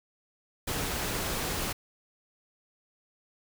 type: noise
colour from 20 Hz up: pink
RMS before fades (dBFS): -32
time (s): 0.67-1.73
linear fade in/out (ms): 10
effects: none